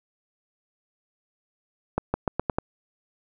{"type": "accelerating click train", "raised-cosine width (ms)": 1, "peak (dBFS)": -9, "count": 6, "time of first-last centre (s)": [1.98, 2.585], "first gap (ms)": 160, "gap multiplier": 0.86, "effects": []}